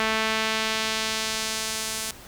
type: tone with band-pass filter sweep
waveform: sawtooth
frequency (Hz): 220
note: A3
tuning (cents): 0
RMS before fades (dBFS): -27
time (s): 0-2.11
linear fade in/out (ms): 2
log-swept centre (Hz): 2100 to 8900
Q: 0.81
effects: pink hiss -45 dBFS RMS until 2.27 s